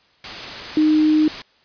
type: tone in noise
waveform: sine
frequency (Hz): 308.1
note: D#4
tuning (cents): -17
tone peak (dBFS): -12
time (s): 0.77-1.28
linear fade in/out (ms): 2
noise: white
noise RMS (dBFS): -30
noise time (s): 0.24-1.42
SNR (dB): +15
effects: white hiss -57 dBFS RMS until 1.64 s + resampled to 11025 Hz